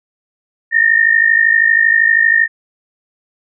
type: tone pair together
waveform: sine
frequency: 1800 / 1852.7 Hz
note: A6 / A#6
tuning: +39 / -11 cents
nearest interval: unison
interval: 50 cents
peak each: -11 dBFS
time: 0.71-2.48 s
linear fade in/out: 50 ms
effects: none